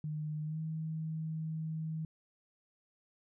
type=tone with pitch glide; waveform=sine; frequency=152.7 to 158.73 Hz; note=D#3 to D#3; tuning=-32 to +35 cents; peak=-35 dBFS; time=0.04-2.05 s; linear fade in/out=2 ms; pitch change=+67 cents; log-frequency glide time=0.44-0.59 s; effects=none